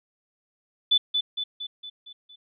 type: tone with echo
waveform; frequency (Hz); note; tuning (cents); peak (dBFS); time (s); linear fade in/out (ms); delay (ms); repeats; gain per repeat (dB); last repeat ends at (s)
sine; 3491; A7; -14; -16; 0.91-0.98; 10; 230; 6; -5; 2.36
effects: none